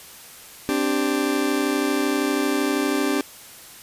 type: chord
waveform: 40% pulse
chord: C suspended second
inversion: none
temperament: just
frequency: 261.6 / 294.3 / 392.4 Hz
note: C4 / D4 / G4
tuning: 0 / +4 / +2 cents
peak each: -25 / -22 / -25 dBFS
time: 0.69-3.21 s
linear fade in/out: 0 ms
effects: white hiss -43 dBFS RMS until 3.82 s + resampled to 32000 Hz